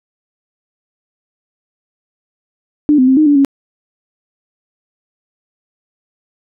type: tone with pitch steps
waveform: sine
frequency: 297.2 / 256.4 / 263.2 / 308.1 / 289.5 / 276.6 Hz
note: D4 / C4 / C4 / D#4 / D4 / C#4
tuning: +21 / -35 / +10 / -17 / -25 / -4 cents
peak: -6 dBFS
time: 2.89-3.448 s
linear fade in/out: 0 ms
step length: 93 ms
effects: none